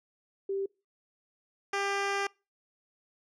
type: tone pair in turn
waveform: sine / 10% pulse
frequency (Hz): 391.7 / 398.1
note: G4 / G4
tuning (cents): -1 / +27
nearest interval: unison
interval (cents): 28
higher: second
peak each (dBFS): -29 / -20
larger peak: second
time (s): 0.49-0.66 / 1.73-2.27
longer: second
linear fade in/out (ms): 5
effects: noise-tail reverb RT60 0.3 s tail -26 dB re dry + low-pass 6000 Hz 12 dB/octave